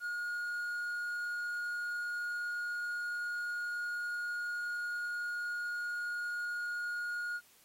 triangle tone, 1435 Hz, F6, 47 cents sharp, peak -33 dBFS, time 0-7.41 s, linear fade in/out 50 ms, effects white hiss -64 dBFS RMS until 7.64 s + AAC 48 kbps

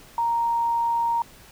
sine tone, 932.3 Hz, A#5, in tune, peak -20 dBFS, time 0.18-1.22 s, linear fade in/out 2 ms, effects pink hiss -49 dBFS RMS until 1.51 s

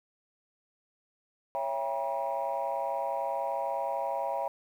sine chord, C# diminished seventh, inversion none, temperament just, 554.4 / 665.2 / 798.3 / 957.9 Hz, C#5 / E5 / G5 / Bb5, 0 / +16 / +31 / +47 cents, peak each -34 dBFS, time 1.55-4.48 s, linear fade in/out 0 ms, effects tanh soft clip ceiling -22 dBFS + 10-bit

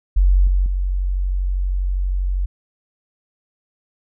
sine tone with level steps, 46.25 Hz, F#1, in tune, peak -10 / -13 / -17 dBFS, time 0.16-2.46 s, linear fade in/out 10 ms, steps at 0.47 / 0.66 s, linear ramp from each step 2 ms, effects none

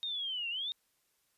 sine linear two-way sweep, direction down then up, 3729 to 2700 to 3729 Hz, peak -34 dBFS, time 0.03-0.72 s, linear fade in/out 0 ms, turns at 0.49 s, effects white hiss -75 dBFS RMS until 1.37 s + resampled to 32000 Hz

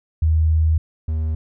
sine / triangle tone pair in turn, 79.4 / 78.76 Hz, D#2 / D#2, +36 / +22 cents, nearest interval unison, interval 14 cents, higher first, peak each -13 / -17 dBFS, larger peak first, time 0.22-0.78 / 1.08-1.35 s, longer first, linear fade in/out 5 ms, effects none

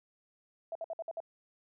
sine tone bursts, 659.3 Hz, E5, in tune, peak -35 dBFS, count 6, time 0.72-1.203 s, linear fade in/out 2 ms, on 33 ms, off 57 ms, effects none

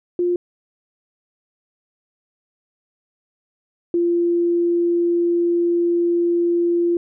sine tone pair in turn, 352.6 / 344.5 Hz, F4 / F4, +17 / -24 cents, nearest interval unison, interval 41 cents, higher first, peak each -16 / -15 dBFS, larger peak second, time 0.19-0.36 / 3.94-6.97 s, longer second, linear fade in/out 2 ms, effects none

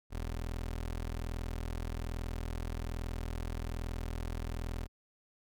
25% pulse tone, 41.2 Hz, E1, in tune, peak -32 dBFS, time 0.1-4.88 s, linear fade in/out 50 ms, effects none

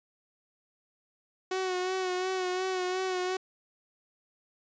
sawtooth tone with vibrato, 370 Hz, F#4, in tune, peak -25 dBFS, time 1.51-3.37 s, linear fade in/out 5 ms, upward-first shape sine, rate 2.8 Hz, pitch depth 34 cents each way, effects resampled to 16000 Hz

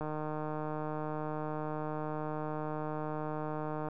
click train, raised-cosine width 1 ms, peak -24 dBFS, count 594, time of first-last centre 0.01-3.886 s, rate 153 Hz, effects none

